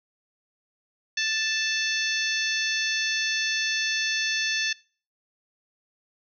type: harmonic tone with a mistuned harmonic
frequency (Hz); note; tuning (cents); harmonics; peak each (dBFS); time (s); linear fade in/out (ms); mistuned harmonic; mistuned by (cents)
880; A5; 0; 2 / 3 / 4 / 5 / 6 / 7; -28 / -30 / -31 / -32 / -33 / -33; 1.17-4.73; 5; 6; +26
effects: noise-tail reverb RT60 0.4 s tail -23 dB re dry